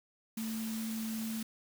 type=tone in noise; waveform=sine; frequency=222.3 Hz; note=A3; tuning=18 cents sharp; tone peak=-35 dBFS; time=0.37-1.43 s; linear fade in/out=5 ms; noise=white; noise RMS=-45 dBFS; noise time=0.37-1.43 s; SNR=+7 dB; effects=none